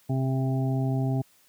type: harmonic tone with a mistuned harmonic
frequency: 132.5 Hz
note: C3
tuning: 22 cents sharp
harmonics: 1 / 2 / 3 / 5 / 6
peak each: -24 / -30 / -37 / -37 / -40 dBFS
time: 0.09-1.22 s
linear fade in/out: 10 ms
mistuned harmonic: 1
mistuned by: -15 cents
effects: white hiss -61 dBFS RMS until 1.48 s + high-pass 60 Hz 12 dB/octave